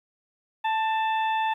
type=harmonic tone with a mistuned harmonic; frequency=880 Hz; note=A5; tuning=in tune; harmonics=1 / 2 / 3 / 4; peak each=-23 / -33 / -35 / -39 dBFS; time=0.64-1.54 s; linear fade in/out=10 ms; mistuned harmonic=2; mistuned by=+23 cents; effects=10-bit